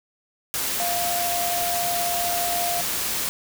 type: tone in noise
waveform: sine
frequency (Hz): 698.5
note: F5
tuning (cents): 0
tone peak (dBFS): -25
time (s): 0.8-2.81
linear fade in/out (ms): 0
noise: white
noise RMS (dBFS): -26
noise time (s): 0.54-3.29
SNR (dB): -2
effects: none